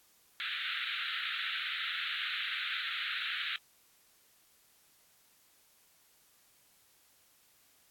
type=band-pass noise; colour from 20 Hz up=white; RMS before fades=-37 dBFS; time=0.4-3.56 s; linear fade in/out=0 ms; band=1300 to 3900 Hz; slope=96 dB/octave; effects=white hiss -66 dBFS RMS until 7.9 s + AAC 64 kbps